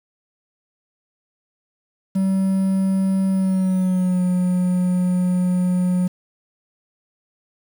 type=tone with pitch glide; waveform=triangle; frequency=191.5 to 180.86 Hz; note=G3 to F#3; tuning=-40 to -39 cents; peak=-14 dBFS; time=2.15-6.08 s; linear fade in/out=10 ms; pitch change=-99 cents; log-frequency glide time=3.28-4.23 s; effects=7-bit